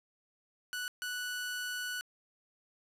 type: tone bursts at uneven times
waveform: sawtooth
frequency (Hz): 1480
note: F#6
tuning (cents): 0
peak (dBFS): -32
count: 2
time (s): 0.73-0.88 / 1.02-2.01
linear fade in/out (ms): 0
effects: resampled to 32000 Hz + 10-bit

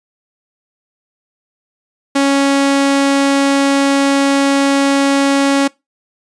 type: tone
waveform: sawtooth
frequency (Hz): 277.2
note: C#4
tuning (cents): 0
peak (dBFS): -6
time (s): 2.15-5.68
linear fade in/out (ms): 10
effects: noise-tail reverb RT60 0.2 s tail -22 dB re dry + resampled to 22050 Hz

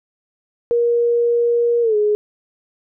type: tone with pitch glide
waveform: sine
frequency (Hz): 473.3 to 419.2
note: A#4 to G#4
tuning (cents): +26 to +16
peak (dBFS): -13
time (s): 0.71-2.15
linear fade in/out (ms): 0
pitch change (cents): -210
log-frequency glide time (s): 1.82-1.96
effects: none

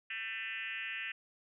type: tone with frequency modulation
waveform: sine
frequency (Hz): 2230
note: C#7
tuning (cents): +10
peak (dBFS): -37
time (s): 0.1-1.12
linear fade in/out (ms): 5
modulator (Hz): 222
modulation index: 2.8
effects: none

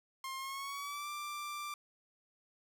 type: tone with pitch glide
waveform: sawtooth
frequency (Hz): 1063 to 1179.5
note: C6 to D6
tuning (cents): +27 to +7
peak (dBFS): -36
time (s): 0.24-1.74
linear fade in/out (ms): 2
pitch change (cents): +180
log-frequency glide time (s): 0.37-1.09
effects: none

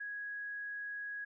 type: tone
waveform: sine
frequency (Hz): 1661.2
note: G#6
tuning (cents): 0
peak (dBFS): -39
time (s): 0-1.25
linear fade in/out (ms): 10
effects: none

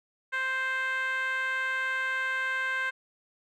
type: tone with band-pass filter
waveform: 10% pulse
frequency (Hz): 523.3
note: C5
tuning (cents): 0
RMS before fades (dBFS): -30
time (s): 0.32-2.91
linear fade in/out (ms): 20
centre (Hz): 1600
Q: 2.9
effects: none

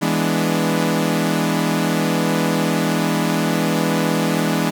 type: chord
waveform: sawtooth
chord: E dominant seventh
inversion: none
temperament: equal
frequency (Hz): 164.81 / 207.7 / 246.9 / 293.7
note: E3 / G#3 / B3 / D4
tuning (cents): 0 / 0 / 0 / 0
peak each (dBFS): -17 / -18 / -20 / -19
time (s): 0.01-4.71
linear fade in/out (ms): 20
effects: none

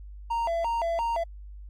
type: tone with vibrato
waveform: triangle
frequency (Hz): 790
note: G5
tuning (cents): +13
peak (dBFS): -23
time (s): 0.3-1.24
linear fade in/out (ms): 10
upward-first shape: square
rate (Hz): 2.9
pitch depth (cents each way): 280
effects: added 50 Hz sine -40 dBFS peak until 1.69 s + AAC 64 kbps

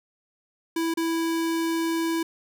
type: tone with dropouts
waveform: square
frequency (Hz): 329.6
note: E4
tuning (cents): 0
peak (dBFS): -24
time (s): 0.76-2.23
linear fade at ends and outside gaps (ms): 5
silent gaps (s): 0.94-0.972
effects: none

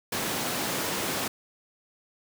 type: high-pass noise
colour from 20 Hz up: pink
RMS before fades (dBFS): -30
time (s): 0.12-1.28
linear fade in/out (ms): 5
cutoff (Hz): 180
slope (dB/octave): 12
effects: none

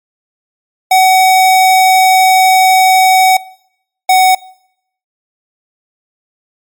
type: tone pair in turn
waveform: square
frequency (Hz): 752 / 747.7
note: F#5 / F#5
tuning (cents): +28 / +18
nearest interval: unison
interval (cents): 10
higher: first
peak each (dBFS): -5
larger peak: neither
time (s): 0.91-3.37 / 4.09-4.35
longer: first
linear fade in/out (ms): 5
effects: noise-tail reverb RT60 0.7 s tail -22 dB re dry + MP3 96 kbps

